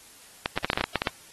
clicks, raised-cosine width 0.3 ms, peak -8 dBFS, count 11, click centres 0.459 / 0.576 / 0.646 / 0.701 / 0.732 / 0.775 / 0.81 / 0.84 / 0.957 / 1.019 / 1.072 s, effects white hiss -51 dBFS RMS until 1.32 s + AAC 32 kbps

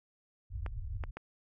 white low-pass noise, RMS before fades -39 dBFS, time 0.5-1.11 s, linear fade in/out 10 ms, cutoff 110 Hz, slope 96 dB/octave
clicks, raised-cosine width 0.5 ms, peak -26 dBFS, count 3, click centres 0.663 / 1.038 / 1.17 s
effects none

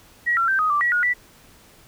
sine tone with pitch steps, 1911 / 1360 / 1561 / 1252 / 1172 / 1925 / 1444 / 1964 Hz, A#6 / F6 / G6 / D#6 / D6 / B6 / F#6 / B6, +43 / -46 / -8 / +10 / -4 / -45 / -43 / -10 cents, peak -17 dBFS, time 0.26-1.14 s, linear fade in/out 20 ms, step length 110 ms, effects pink hiss -51 dBFS RMS until 1.87 s

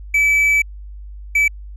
triangle tone bursts at uneven times, 2302 Hz, D7, 35 cents flat, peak -10 dBFS, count 2, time 0.14-0.62 / 1.35-1.48 s, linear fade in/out 5 ms, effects added 50 Hz sine -31 dBFS peak until 1.76 s + resampled to 32000 Hz

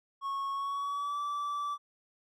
triangle tone with pitch glide, 1100 to 1160 Hz, C#6 to D6, -14 to -22 cents, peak -30 dBFS, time 0.21-1.78 s, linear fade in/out 50 ms, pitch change +92 cents, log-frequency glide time 0.52-1.19 s, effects none

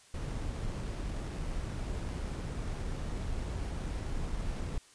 brown noise with sample-and-hold, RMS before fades -36 dBFS, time 0.14-4.78 s, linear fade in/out 2 ms, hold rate 7350 Hz, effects white hiss -59 dBFS RMS until 4.94 s + resampled to 22050 Hz

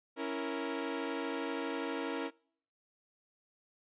sawtooth chord, A# diminished, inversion first, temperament equal, 277.2 / 329.6 / 466.2 Hz, C#4 / E4 / A#4, 0 / 0 / 0 cents, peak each -35 / -36 / -35 dBFS, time 0.16-2.31 s, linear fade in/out 50 ms, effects noise-tail reverb RT60 0.6 s tail -26 dB re dry + resampled to 8000 Hz

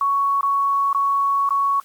sine tone with dropouts, 1114 Hz, C#6, 8 cents sharp, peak -16 dBFS, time 0.01-1.8 s, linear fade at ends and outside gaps 2 ms, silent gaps 0.41-0.43 / 0.93-0.947 / 1.491-1.506 s, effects white hiss -52 dBFS RMS until 1.84 s + Opus 48 kbps

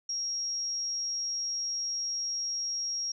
sine tone, 5600 Hz, F8, 4 cents sharp, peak -30 dBFS, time 0.09-3.12 s, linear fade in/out 5 ms, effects none

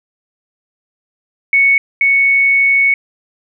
sine tone pair in turn, 2217 / 2217 Hz, C#7 / C#7, 0 / 0 cents, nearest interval unison, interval 0 cents, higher neither, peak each -7 / -8 dBFS, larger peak first, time 1.53-1.78 / 2.01-2.94 s, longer second, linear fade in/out 2 ms, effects none

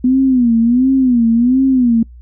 sine tone with vibrato, 246.9 Hz, B3, in tune, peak -8 dBFS, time 0.04-2.03 s, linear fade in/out 5 ms, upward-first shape sine, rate 1.4 Hz, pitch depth 140 cents each way, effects noise-tail reverb RT60 0.1 s tail -25 dB re dry + added 60 Hz sine -34 dBFS peak until 2.21 s

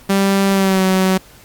sawtooth tone with pitch glide, 196 to 188.23 Hz, G3 to F#3, 0 to +30 cents, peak -8 dBFS, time 0.09-1.18 s, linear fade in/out 10 ms, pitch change -70 cents, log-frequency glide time 0.51-0.83 s, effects pink hiss -44 dBFS RMS until 1.44 s + Opus 48 kbps

